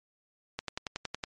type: click train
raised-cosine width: 0.2 ms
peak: -16 dBFS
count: 8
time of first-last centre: 0.59-1.238 s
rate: 10.8 Hz
effects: MP3 48 kbps